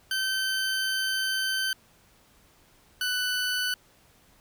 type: tone pair in turn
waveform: 20% pulse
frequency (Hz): 1542 / 1492.9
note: G6 / F#6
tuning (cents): -29 / +15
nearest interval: minor second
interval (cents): 56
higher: first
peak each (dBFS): -21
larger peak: neither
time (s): 0.11-1.73 / 3.01-3.74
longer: first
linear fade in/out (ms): 2
effects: pink hiss -60 dBFS RMS until 4.4 s